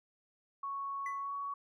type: tone with pitch glide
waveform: sine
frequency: 1108.7 to 1122.2 Hz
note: C#6 to C#6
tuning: 0 to +21 cents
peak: -36 dBFS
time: 0.63-1.54 s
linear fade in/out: 5 ms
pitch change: +21 cents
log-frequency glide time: 1.18-1.34 s
type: tone with exponential decay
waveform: triangle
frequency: 2000 Hz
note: B6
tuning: 21 cents sharp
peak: -36 dBFS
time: 1.06-1.28 s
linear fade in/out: 2 ms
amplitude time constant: 47 ms
effects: none